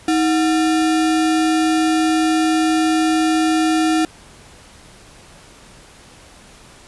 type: tone with sample-and-hold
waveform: sine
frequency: 317 Hz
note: D#4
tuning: 32 cents sharp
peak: -13 dBFS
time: 0.08-4.05 s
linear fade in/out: 2 ms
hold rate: 1050 Hz
effects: pink hiss -44 dBFS RMS until 6.87 s + resampled to 24000 Hz